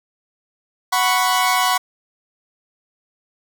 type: chord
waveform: sawtooth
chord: F# suspended fourth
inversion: none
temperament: equal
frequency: 740 / 987.8 / 1108.7 Hz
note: F#5 / B5 / C#6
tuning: 0 / 0 / 0 cents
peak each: -16 dBFS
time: 0.92-1.78 s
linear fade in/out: 10 ms
effects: none